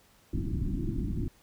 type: low-pass noise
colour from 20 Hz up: pink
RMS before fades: -31 dBFS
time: 0.33-1.28 s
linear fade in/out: 2 ms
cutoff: 350 Hz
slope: 96 dB/octave
effects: pink hiss -62 dBFS RMS until 1.42 s